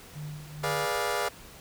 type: tone with tremolo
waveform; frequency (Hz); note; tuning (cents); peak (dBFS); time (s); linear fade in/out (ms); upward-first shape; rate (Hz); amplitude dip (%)
sine; 150; D3; +37; -34; 0.15-0.86; 10; triangle; 2.3; 75
type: chord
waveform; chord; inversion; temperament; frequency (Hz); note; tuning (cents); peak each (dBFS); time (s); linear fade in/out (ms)
20% pulse; G# diminished seventh; none; equal with one note detuned; 415.3 / 487.9 / 587.3 / 698.5; G#4 / B4 / D5 / F5; 0 / -21 / 0 / 0; -28; 0.63-1.29; 10
effects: pink hiss -49 dBFS RMS until 1.6 s